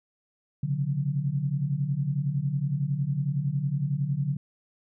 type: tone cluster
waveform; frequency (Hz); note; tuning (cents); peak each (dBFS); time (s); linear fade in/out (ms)
sine; 132.8 / 143.7 / 180.9; C3 / D3 / F#3; +26 / -37 / -39; -31 / -26 / -34; 0.63-4.37; 5
effects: none